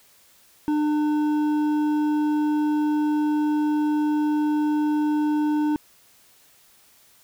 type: tone with hard clipping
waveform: triangle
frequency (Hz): 300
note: D4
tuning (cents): +37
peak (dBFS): -21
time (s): 0.68-5.76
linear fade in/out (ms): 0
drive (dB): 11
effects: white hiss -56 dBFS RMS until 7.23 s